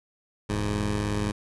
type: tone pair together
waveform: 15% pulse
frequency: 41.09 / 103.83 Hz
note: E1 / G#2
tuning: -5 / 0 cents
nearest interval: octave + major third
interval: 1605 cents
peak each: -25 / -20 dBFS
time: 0.49-1.32 s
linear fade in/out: 10 ms
effects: resampled to 24000 Hz